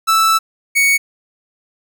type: tone pair in turn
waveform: 45% pulse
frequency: 1318.5 / 2229 Hz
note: E6 / C#7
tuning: 0 / +9 cents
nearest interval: major sixth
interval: 909 cents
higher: second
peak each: -10 dBFS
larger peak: neither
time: 0.07-0.39 / 0.75-0.98 s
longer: first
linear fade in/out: 20 ms
effects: none